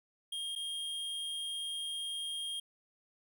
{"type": "tone with dropouts", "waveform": "square", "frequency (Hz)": 3229, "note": "G#7", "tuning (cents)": -49, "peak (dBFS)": -37, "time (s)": [0.32, 2.6], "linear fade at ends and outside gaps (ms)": 5, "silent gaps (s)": [0.553, 0.559], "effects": []}